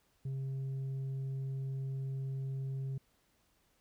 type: tone with tanh clipping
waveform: sine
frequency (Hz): 134.4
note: C3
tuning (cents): +47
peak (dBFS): -36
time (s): 0.25-2.98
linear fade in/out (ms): 5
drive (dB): 3
effects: pink hiss -73 dBFS RMS until 3.8 s